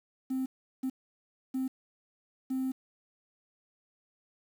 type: tone bursts at uneven times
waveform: triangle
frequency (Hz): 261.6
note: C4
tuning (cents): 0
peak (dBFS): -26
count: 4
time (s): 0.3-0.46 / 0.83-0.9 / 1.54-1.68 / 2.5-2.72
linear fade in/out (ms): 10
effects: tanh soft clip ceiling -25 dBFS + 9-bit